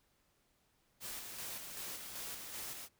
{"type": "noise with tremolo", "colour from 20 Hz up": "white", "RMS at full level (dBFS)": -44, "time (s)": [1, 2.89], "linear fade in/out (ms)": 50, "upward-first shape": "square", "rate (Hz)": 2.6, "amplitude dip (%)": 35, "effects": ["pink hiss -75 dBFS RMS until 2.99 s"]}